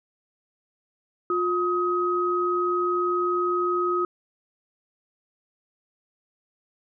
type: tone pair together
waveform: sine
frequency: 355.5 / 1263 Hz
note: F4 / D#6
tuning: +31 / +26 cents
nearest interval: octave + minor seventh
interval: 2195 cents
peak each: -24 dBFS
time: 1.3-4.05 s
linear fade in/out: 2 ms
effects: none